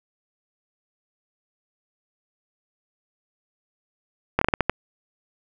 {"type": "slowing click train", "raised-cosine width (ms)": 0.5, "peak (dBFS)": -3, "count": 7, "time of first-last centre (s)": [4.39, 4.696], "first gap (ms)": 24, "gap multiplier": 1.3, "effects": []}